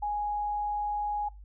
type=tone; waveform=sine; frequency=830.6 Hz; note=G#5; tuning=in tune; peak=-28 dBFS; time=0.02-1.29 s; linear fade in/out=10 ms; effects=noise-tail reverb RT60 0.2 s tail -19 dB re dry + added 50 Hz sine -45 dBFS peak until 1.44 s